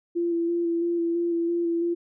sine tone with vibrato, 340 Hz, F4, 46 cents flat, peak -22 dBFS, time 0.15-1.95 s, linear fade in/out 20 ms, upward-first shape square, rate 3 Hz, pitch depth 16 cents each way, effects none

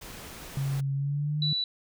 pink noise, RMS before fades -43 dBFS, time 0.01-0.81 s, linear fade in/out 10 ms
sine tone with pitch glide, 137.6 to 150.92 Hz, C#3 to D3, -12 to +48 cents, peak -26 dBFS, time 0.57-1.53 s, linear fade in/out 2 ms, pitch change +160 cents, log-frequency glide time 0.94-1.38 s
sine tone, 3951 Hz, B7, in tune, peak -26 dBFS, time 1.42-1.64 s, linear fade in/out 2 ms
effects none

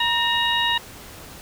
harmonic tone with a mistuned harmonic, 949 Hz, A#5, 31 cents sharp, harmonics 1 / 2 / 3 / 4, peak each -24 / -24 / -24 / -24 dBFS, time 0-0.78 s, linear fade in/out 5 ms, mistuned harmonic 2, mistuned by -56 cents, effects pink hiss -41 dBFS RMS until 1.41 s

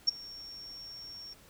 sine tone with ADSR envelope, 5510 Hz, F8, 24 cents flat, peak -19 dBFS, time 0.07-1.34 s, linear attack 16 ms, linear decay 12 ms, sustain -24 dB, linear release 12 ms, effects pink hiss -58 dBFS RMS until 1.49 s

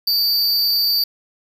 square tone with amplitude modulation, 4632 Hz, D8, 25 cents flat, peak -12 dBFS, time 0.07-1.04 s, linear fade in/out 5 ms, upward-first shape sine, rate 229 Hz, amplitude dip 80%, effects 7-bit

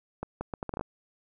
accelerating click train, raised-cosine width 1 ms, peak -19 dBFS, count 9, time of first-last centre 0.23-0.811 s, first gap 180 ms, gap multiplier 0.71, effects none

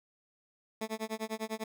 15% pulse tone with tremolo, 220 Hz, A3, in tune, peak -26 dBFS, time 0.81-1.64 s, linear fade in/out 5 ms, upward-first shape sine, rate 10 Hz, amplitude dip 100%, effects none

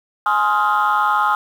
sine chord, F minor seventh, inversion first, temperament just, 838.1 / 1047.7 / 1257.2 / 1396.9 Hz, Ab5 / C6 / Eb6 / F6, +16 / +2 / +18 / 0 cents, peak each -18 / -19 / -17 / -20 dBFS, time 0.26-1.35 s, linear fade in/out 2 ms, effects tanh soft clip ceiling -8 dBFS + 7-bit

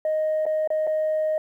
sine tone with dropouts, 622.3 Hz, D#5, in tune, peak -19 dBFS, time 0.05-1.38 s, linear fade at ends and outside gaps 2 ms, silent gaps 0.455-0.464 / 0.675-0.703 / 0.869-0.873 s, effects tanh soft clip ceiling -18 dBFS + 10-bit

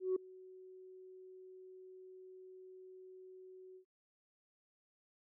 sine tone with ADSR envelope, 372.5 Hz, F#4, 12 cents sharp, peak -28 dBFS, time 0-3.85 s, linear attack 160 ms, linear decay 5 ms, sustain -24 dB, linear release 89 ms, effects noise-tail reverb RT60 0.1 s tail -24 dB re dry + tanh soft clip ceiling -28 dBFS

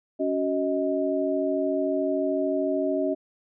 sine tone cluster, 280.1 / 373.6 / 629 Hz, C#4 / F#4 / D#5, +18 / +17 / +19 cents, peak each -27 / -28 / -26 dBFS, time 0.19-3.15 s, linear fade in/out 20 ms, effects none

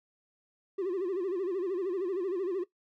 triangle tone with vibrato, 370 Hz, F#4, in tune, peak -26 dBFS, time 0.78-2.64 s, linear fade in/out 10 ms, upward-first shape sine, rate 13 Hz, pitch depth 130 cents each way, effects noise-tail reverb RT60 0.1 s tail -18 dB re dry + tanh soft clip ceiling -25 dBFS

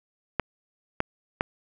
clicks, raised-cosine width 0.5 ms, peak -8 dBFS, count 3, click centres 0.397 / 1.004 / 1.409 s, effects none

